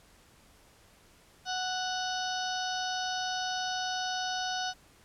harmonic tone, 740 Hz, F#5, in tune, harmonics 1 / 2 / 4 / 5 / 6 / 7 / 8, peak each -34 / -37 / -40 / -41 / -42 / -42 / -43 dBFS, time 1.45-4.74 s, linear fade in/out 50 ms, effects pink hiss -60 dBFS RMS until 5.04 s + low-pass 12000 Hz 12 dB/octave

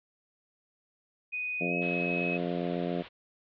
sine tone with pitch glide, 2489 to 2556 Hz, D#7 to D#7, 0 to +46 cents, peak -31 dBFS, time 1.32-2.38 s, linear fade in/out 20 ms, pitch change +46 cents, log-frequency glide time 1.68-1.74 s
harmonic tone, 87.31 Hz, F2, in tune, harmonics 2 / 3 / 4 / 5 / 6 / 7 / 8, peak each -34 / -36 / -37 / -38 / -39 / -39 / -40 dBFS, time 1.6-3.03 s, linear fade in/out 20 ms
white low-pass noise, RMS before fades -49 dBFS, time 1.81-3.09 s, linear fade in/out 20 ms, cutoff 3700 Hz, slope 48 dB/octave
effects none

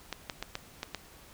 clicks, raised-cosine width 0.2 ms, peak -17 dBFS, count 6, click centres 0.127 / 0.298 / 0.426 / 0.554 / 0.831 / 0.947 s, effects pink hiss -54 dBFS RMS until 1.33 s

